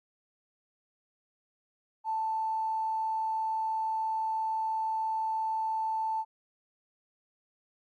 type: tone with tanh clipping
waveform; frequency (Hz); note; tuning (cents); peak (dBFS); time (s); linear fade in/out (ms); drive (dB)
triangle; 883; A5; +6; -28; 2.04-6.25; 50; 3
effects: Opus 48 kbps